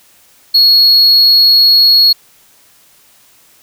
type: tone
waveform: triangle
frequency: 4329 Hz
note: C#8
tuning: 42 cents flat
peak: -3 dBFS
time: 0.54-2.13 s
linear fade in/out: 10 ms
effects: white hiss -47 dBFS RMS until 3.62 s

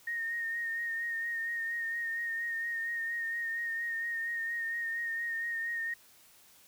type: tone with vibrato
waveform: sine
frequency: 1849 Hz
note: A#6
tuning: 15 cents flat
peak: -32 dBFS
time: 0.07-5.94 s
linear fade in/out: 5 ms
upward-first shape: sine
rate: 4.3 Hz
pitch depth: 26 cents each way
effects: white hiss -60 dBFS RMS until 6.67 s

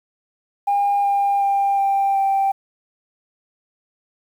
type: tone with pitch steps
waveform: sine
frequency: 807 / 801 / 795 / 789 / 783.1 Hz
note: G#5 / G5 / G5 / G5 / G5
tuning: -50 / +37 / +24 / +11 / -2 cents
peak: -14 dBFS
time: 0.67-2.52 s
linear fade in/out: 10 ms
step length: 370 ms
effects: tanh soft clip ceiling -12 dBFS + 8-bit

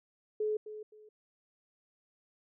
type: tone with echo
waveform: sine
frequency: 427.2 Hz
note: G#4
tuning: 49 cents sharp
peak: -29 dBFS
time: 0.4-0.57 s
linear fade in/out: 5 ms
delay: 260 ms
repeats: 2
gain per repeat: -12 dB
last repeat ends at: 1.09 s
effects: none

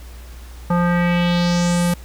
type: tone with low-pass filter sweep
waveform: square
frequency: 174.61 Hz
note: F3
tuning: in tune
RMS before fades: -17 dBFS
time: 0.7-1.94 s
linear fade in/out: 5 ms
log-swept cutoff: 1100 to 12000 Hz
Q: 2.6
effects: added 60 Hz sine -34 dBFS peak until 2.04 s + pink hiss -45 dBFS RMS until 2.04 s

